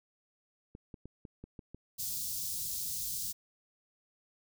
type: clicks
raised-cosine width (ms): 3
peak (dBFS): -33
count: 7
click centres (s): 0.751 / 0.942 / 1.056 / 1.252 / 1.44 / 1.592 / 1.746
type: band-stop noise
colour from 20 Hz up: white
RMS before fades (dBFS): -37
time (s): 1.98-3.33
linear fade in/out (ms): 20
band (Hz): 170 to 4400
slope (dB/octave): 24
effects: none